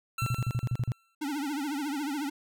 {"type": "tone with exponential decay", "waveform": "25% pulse", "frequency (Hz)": 1347, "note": "E6", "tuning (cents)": 37, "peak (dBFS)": -27, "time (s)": [0.18, 1.15], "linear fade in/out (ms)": 5, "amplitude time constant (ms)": 210}
{"type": "tone bursts", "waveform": "sine", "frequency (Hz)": 121.5, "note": "B2", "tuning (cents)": -28, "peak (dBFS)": -25, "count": 9, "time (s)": [0.22, 0.919], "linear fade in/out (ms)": 0, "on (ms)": 43, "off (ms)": 39}
{"type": "tone with vibrato", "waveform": "square", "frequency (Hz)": 288.2, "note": "D4", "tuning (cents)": -33, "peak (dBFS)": -31, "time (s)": [1.21, 2.3], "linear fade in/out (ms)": 10, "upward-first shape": "triangle", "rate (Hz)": 14, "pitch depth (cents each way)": 150}
{"effects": []}